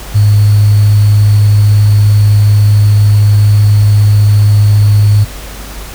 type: tone with sample-and-hold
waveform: sine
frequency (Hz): 103.9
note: G#2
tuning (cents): +1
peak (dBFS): -3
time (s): 0.14-5.25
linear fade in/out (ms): 20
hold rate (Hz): 4410
effects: added 50 Hz sine -25 dBFS peak until 5.94 s + pink hiss -28 dBFS RMS until 5.94 s